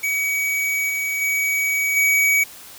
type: tone with level steps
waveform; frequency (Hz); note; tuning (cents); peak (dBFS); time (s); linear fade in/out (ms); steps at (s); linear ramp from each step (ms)
square; 2265; C#7; +37; -20 / -22 / -19 / -15; 0.03-2.44; 10; 0.89 / 1.21 / 1.96; 10
effects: white hiss -41 dBFS RMS until 2.78 s